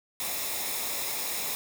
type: noise with comb filter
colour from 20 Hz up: white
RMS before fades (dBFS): -32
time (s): 0.2-1.55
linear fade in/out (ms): 0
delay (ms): 0.66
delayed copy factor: -0.55
effects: none